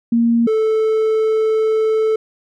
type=tone pair in turn; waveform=sine / triangle; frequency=233.1 / 438.6 Hz; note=A#3 / A4; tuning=0 / -6 cents; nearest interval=major seventh; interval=1094 cents; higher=second; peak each=-11 dBFS; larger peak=neither; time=0.12-0.47 / 0.47-2.16 s; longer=second; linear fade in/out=5 ms; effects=none